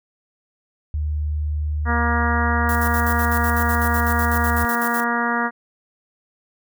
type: tone with pitch glide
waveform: sine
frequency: 75.3 to 76.4 Hz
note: D2 to D#2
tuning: +44 to -31 cents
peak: -20 dBFS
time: 0.94-4.65 s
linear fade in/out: 0 ms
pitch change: +25 cents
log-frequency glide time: 1.88-2.39 s
type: harmonic tone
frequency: 236.6 Hz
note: A#3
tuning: 26 cents sharp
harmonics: 1 / 2 / 3 / 4 / 5 / 6 / 7 / 8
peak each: -25 / -30 / -28 / -26 / -26 / -26 / -27 / -28 dBFS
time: 1.85-5.51 s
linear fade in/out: 50 ms
type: noise with tremolo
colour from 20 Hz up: violet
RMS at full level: -29 dBFS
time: 2.69-5.04 s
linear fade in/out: 0 ms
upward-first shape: square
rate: 8 Hz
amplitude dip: 70%
effects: none